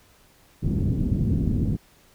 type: low-pass noise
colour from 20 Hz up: white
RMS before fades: -23 dBFS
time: 0.62-1.77 s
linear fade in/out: 20 ms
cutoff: 240 Hz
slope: 24 dB/octave
effects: pink hiss -57 dBFS RMS until 2.14 s